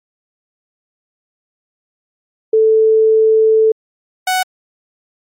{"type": "tone pair in turn", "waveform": ["sine", "sawtooth"], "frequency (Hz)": [440, 743.4], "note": ["A4", "F#5"], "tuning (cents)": [0, 8], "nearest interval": "major sixth", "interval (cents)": 908, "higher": "second", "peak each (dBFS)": [-7, -9], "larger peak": "first", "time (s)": [[2.53, 3.72], [4.27, 4.43]], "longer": "first", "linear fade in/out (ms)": 5, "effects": ["MP3 64 kbps"]}